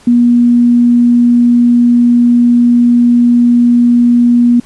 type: tone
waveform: sine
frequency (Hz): 240.2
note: B3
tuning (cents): -48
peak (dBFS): -4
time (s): 0.07-4.6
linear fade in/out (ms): 5
effects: pink hiss -42 dBFS RMS until 4.65 s + resampled to 24000 Hz